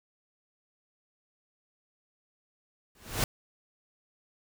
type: noise with exponential growth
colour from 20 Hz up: pink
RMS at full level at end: -24 dBFS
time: 2.95-3.24 s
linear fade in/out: 2 ms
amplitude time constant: 63 ms
effects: none